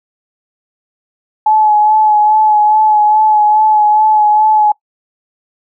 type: tone with vibrato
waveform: sine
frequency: 853 Hz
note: G#5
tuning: 46 cents sharp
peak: -6 dBFS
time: 1.46-4.72 s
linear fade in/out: 5 ms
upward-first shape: sine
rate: 2.4 Hz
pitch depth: 25 cents each way
effects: noise-tail reverb RT60 0.1 s tail -22 dB re dry